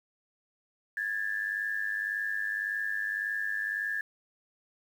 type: tone pair together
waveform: sine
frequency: 1656 / 1757.8 Hz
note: G#6 / A6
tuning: -5 / -2 cents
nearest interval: minor second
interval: 103 cents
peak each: -33 / -32 dBFS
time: 0.97-4.01 s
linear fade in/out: 2 ms
effects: 9-bit